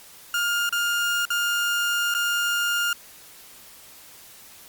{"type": "tone with dropouts", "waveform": "30% pulse", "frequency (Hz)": 1411, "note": "F6", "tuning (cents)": 17, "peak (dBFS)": -19, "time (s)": [0.34, 2.93], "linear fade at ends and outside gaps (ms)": 2, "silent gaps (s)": [[0.692, 0.725], [1.253, 1.303], [2.141, 2.148]], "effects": ["white hiss -47 dBFS RMS until 4.68 s", "Opus 48 kbps"]}